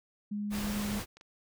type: tone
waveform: sine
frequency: 206.7 Hz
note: G#3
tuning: 8 cents flat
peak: -32 dBFS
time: 0.31-1 s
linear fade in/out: 10 ms
type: noise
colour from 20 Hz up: pink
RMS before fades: -38 dBFS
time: 0.5-1.06 s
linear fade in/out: 50 ms
type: clicks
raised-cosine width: 0.2 ms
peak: -36 dBFS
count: 4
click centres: 0.822 / 1.031 / 1.17 / 1.211 s
effects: none